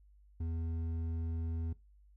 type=tone with hard clipping; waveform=triangle; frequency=82.3 Hz; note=E2; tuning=2 cents flat; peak=-36 dBFS; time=0.4-1.73 s; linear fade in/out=5 ms; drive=11 dB; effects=noise-tail reverb RT60 0.2 s tail -19 dB re dry + added 50 Hz sine -59 dBFS peak until 2.16 s